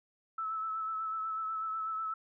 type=tone with vibrato; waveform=sine; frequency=1307 Hz; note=E6; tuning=15 cents flat; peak=-33 dBFS; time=0.38-2.14 s; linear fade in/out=5 ms; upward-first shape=sine; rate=8.1 Hz; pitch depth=24 cents each way; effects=none